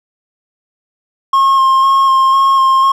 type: tone with vibrato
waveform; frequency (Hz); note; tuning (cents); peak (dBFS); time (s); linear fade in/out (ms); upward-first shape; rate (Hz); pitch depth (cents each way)
triangle; 1073; C6; +43; -5; 1.33-2.92; 5; square; 2; 14
effects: none